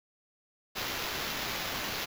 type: noise with sample-and-hold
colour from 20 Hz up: white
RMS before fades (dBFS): -35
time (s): 0.75-2.06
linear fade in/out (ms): 20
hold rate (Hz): 8820
effects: none